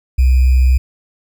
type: tone with sample-and-hold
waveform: sine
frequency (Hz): 64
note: C2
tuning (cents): -38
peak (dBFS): -7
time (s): 0.18-0.78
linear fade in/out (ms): 10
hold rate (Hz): 2450
effects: none